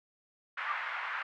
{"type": "band-pass noise", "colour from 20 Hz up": "white", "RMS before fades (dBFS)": -37, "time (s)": [0.57, 1.23], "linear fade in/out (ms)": 10, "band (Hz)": [940, 2000], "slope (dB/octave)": 24}
{"type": "tone with exponential growth", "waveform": "sine", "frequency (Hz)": 1182, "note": "D6", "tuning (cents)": 11, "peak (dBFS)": -25, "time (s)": [0.62, 0.72], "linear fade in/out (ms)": 5, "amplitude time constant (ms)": 20}
{"effects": []}